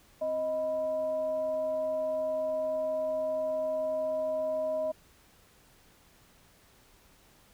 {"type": "tone with frequency modulation", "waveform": "sine", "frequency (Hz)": 626, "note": "D#5", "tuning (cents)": 10, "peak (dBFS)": -28, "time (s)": [0.21, 4.92], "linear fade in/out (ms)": 10, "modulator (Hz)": 363, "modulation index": 0.3, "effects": ["pink hiss -61 dBFS RMS until 7.53 s"]}